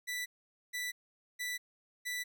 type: tone bursts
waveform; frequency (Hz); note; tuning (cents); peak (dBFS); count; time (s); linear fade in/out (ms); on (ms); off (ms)
sawtooth; 1975.5; B6; 0; -32; 4; 0.07-2.24; 20; 190; 470
effects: none